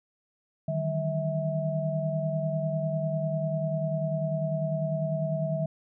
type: tone cluster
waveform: sine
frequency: 153.4 / 163.5 / 193.2 / 648 Hz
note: D#3 / E3 / G3 / E5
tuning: -24 / -14 / -25 / -30 cents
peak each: -29 / -36 / -37 / -30 dBFS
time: 0.68-5.66 s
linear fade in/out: 5 ms
effects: none